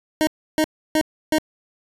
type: tone bursts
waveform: 25% pulse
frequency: 311.1 Hz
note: D#4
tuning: in tune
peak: -12 dBFS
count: 4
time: 0.21-1.384 s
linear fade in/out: 0 ms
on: 61 ms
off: 310 ms
effects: resampled to 32000 Hz